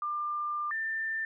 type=tone pair in turn; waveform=sine; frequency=1195 / 1786.4 Hz; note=D6 / A6; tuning=+30 / +26 cents; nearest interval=perfect fifth; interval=696 cents; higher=second; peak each=-30 / -30 dBFS; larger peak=neither; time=0.02-0.71 / 0.71-1.25 s; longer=first; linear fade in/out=2 ms; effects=none